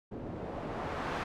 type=noise with low-pass filter sweep; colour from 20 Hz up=white; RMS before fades=-38 dBFS; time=0.11-1.24 s; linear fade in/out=10 ms; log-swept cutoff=340 to 1500 Hz; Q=0.83; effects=none